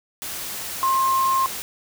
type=tone in noise; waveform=sine; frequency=1061 Hz; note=C6; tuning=24 cents sharp; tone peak=-17 dBFS; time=0.83-1.46 s; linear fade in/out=0 ms; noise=white; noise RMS=-31 dBFS; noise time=0.22-1.62 s; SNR=+11 dB; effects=none